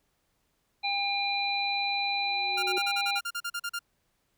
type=harmonic tone; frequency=802 Hz; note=G5; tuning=39 cents sharp; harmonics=1 / 3 / 5; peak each=-31 / -31 / -31 dBFS; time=0.83-3.2 s; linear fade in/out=20 ms
type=tone with exponential growth; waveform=sine; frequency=369.3 Hz; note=F#4; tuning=3 cents flat; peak=-29 dBFS; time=2.04-2.78 s; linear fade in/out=0 ms; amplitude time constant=160 ms
type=tone bursts; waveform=sawtooth; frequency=1400 Hz; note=F6; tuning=4 cents sharp; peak=-27 dBFS; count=13; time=2.57-3.792 s; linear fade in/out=10 ms; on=58 ms; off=39 ms
effects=pink hiss -74 dBFS RMS until 4.37 s